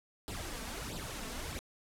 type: noise with flanger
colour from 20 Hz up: pink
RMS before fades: -41 dBFS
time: 0.28-1.59 s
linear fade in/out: 0 ms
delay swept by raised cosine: 0.23 to 4.53 ms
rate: 1.5 Hz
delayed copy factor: +0.7
effects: low-pass 12000 Hz 12 dB/octave